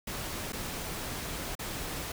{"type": "noise with dropouts", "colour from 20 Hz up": "pink", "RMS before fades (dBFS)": -37, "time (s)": [0.07, 2.12], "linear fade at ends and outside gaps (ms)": 5, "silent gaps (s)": [[0.523, 0.53], [1.553, 1.591]], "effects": []}